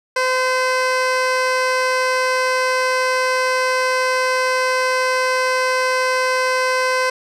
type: tone with low-pass filter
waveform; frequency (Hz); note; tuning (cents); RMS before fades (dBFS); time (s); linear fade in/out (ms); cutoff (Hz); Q
15% pulse; 513; C5; -34; -18; 0.16-7.1; 5; 7300; 0.71
effects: none